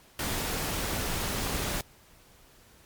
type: noise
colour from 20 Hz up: pink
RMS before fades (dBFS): -31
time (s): 0.19-1.81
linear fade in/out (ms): 2
effects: pink hiss -57 dBFS RMS until 2.85 s + MP3 96 kbps